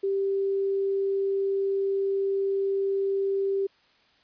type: tone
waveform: sine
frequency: 392 Hz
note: G4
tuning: in tune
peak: -23 dBFS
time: 0.03-3.67 s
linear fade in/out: 10 ms
effects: white hiss -62 dBFS RMS until 4.23 s + resampled to 11025 Hz